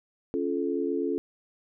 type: chord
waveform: sine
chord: Db augmented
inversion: none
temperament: just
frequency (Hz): 277.2 / 346.5 / 433.1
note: Db4 / F4 / A4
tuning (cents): 0 / -14 / -27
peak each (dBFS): -30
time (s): 0.34-1.18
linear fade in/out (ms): 0
effects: none